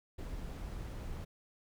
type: noise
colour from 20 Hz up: brown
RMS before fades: -42 dBFS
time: 0.18-1.25 s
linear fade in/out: 10 ms
effects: none